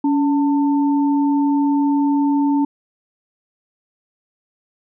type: tone pair together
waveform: sine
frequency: 282.8 / 894 Hz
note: C#4 / A5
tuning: +35 / +27 cents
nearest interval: octave + minor sixth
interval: 1992 cents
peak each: -14 / -24 dBFS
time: 0.04-2.65 s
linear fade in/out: 5 ms
effects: none